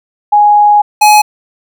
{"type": "tone pair in turn", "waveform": ["sine", "square"], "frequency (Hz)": [830.6, 842.7], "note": ["G#5", "G#5"], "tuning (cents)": [0, 25], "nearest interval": "unison", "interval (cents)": 25, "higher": "second", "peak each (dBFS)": -3, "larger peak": "neither", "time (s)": [[0.32, 0.82], [1.01, 1.22]], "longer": "first", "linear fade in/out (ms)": 10, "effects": []}